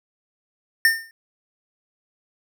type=tone with exponential decay; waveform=square; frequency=1812 Hz; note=A#6; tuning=50 cents flat; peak=-11 dBFS; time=0.85-1.11 s; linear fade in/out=1 ms; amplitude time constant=56 ms; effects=none